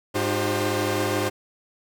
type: tone cluster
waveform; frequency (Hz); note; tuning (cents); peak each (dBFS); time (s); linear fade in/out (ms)
sawtooth; 103.6 / 305 / 358.5 / 396.6 / 526; G#2 / D#4 / F4 / G4 / C5; -4 / -34 / +45 / +20 / +9; -25; 0.14-1.3; 20
effects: none